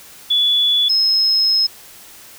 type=tone pair in turn; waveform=sine; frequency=3429 / 5159 Hz; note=A7 / E8; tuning=-45 / -38 cents; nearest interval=perfect fifth; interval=707 cents; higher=second; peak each=-12 dBFS; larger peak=neither; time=0.3-0.89 / 0.89-1.67 s; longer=second; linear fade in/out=10 ms; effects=white hiss -41 dBFS RMS until 2.38 s